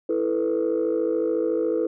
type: chord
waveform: sine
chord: E suspended fourth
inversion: none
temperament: equal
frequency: 329.6 / 440 / 493.9 Hz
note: E4 / A4 / B4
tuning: 0 / 0 / 0 cents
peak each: -24 dBFS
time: 0.09-1.87 s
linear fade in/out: 5 ms
effects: tanh soft clip ceiling -15 dBFS